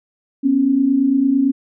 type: tone pair together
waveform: sine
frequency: 245.8 / 274.7 Hz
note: B3 / C#4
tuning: -8 / -16 cents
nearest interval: major second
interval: 192 cents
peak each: -19 / -13 dBFS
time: 0.43-1.52 s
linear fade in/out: 20 ms
effects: none